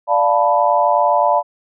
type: chord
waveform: sine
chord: B half-diminished seventh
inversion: first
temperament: equal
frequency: 587.3 / 698.5 / 880 / 987.8 Hz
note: D5 / F5 / A5 / B5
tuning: 0 / 0 / 0 / 0 cents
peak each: -17 dBFS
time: 0.07-1.43 s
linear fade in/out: 50 ms
effects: none